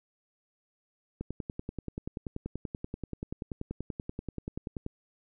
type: click train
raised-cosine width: 3 ms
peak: -22 dBFS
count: 39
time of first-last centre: 1.21-4.864 s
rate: 10.4 Hz
effects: none